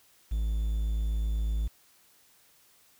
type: tone with quantisation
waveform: triangle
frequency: 54 Hz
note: A1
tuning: 32 cents flat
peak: -24 dBFS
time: 0.31-1.68 s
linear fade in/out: 10 ms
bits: 9
effects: white hiss -62 dBFS RMS until 2.99 s